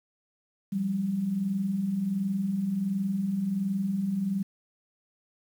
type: tone pair together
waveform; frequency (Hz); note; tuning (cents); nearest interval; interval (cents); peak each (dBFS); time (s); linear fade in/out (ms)
sine; 174.62 / 196; F3 / G3; 0 / 0; major second; 200; -35 / -26; 0.72-4.43; 10
effects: 9-bit